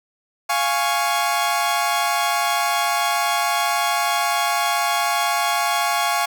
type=chord; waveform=sawtooth; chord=Db major; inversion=first; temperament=equal; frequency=698.5 / 830.6 / 1108.7 Hz; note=F5 / Ab5 / Db6; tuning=0 / 0 / 0 cents; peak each=-19 dBFS; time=0.49-6.26 s; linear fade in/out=10 ms; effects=none